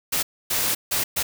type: noise bursts at uneven times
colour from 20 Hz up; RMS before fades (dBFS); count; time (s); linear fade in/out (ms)
white; -23; 4; 0.12-0.23 / 0.5-0.75 / 0.91-1.04 / 1.16-1.23; 10
effects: none